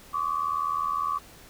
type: tone with amplitude modulation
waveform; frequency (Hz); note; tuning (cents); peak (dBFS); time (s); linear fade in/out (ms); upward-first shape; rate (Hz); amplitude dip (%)
sine; 1141; C#6; +50; -21; 0.13-1.19; 20; sine; 79.9; 90
effects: pink hiss -50 dBFS RMS until 1.49 s